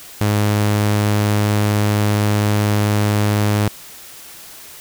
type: tone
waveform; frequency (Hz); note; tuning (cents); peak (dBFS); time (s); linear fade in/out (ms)
sawtooth; 104.3; G#2; +8; -10; 0.21-3.68; 0
effects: white hiss -38 dBFS RMS until 4.8 s